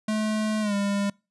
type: tone with pitch glide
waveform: square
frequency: 215.4 to 201 Hz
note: A3 to G3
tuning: -37 to +44 cents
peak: -24 dBFS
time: 0.08-1.1 s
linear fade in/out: 5 ms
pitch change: -119 cents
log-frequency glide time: 0.61-0.74 s
effects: noise-tail reverb RT60 0.3 s tail -26 dB re dry + resampled to 24000 Hz

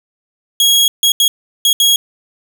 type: tone bursts at uneven times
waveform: sawtooth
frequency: 3307 Hz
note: G#7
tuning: 8 cents flat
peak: -5 dBFS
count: 5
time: 0.6-0.88 / 1.03-1.12 / 1.2-1.28 / 1.65-1.73 / 1.8-1.96 s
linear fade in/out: 2 ms
effects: none

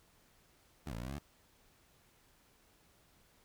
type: linear two-way sweep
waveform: 15% pulse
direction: down then up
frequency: 85.6 to 53.8 to 75.6 Hz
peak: -34 dBFS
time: 0.86-1.19 s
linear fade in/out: 10 ms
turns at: 0.94 s
effects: pink hiss -68 dBFS RMS until 3.44 s

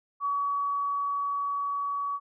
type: tone with level ramp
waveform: sine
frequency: 1133 Hz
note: C#6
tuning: 37 cents sharp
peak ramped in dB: -25 to -28 dBFS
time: 0.2-2.2 s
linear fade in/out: 50 ms
effects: none

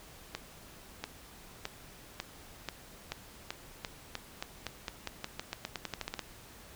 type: accelerating click train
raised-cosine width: 0.2 ms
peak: -18 dBFS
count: 24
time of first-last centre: 0.35-6.193 s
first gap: 690 ms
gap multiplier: 0.89
effects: pink hiss -53 dBFS RMS until 6.75 s

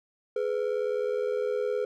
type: ring-modulated tone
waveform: triangle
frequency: 460.8 Hz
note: A#4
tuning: 20 cents flat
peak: -21 dBFS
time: 0.36-1.85 s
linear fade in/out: 2 ms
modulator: 39.7 Hz
effects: none

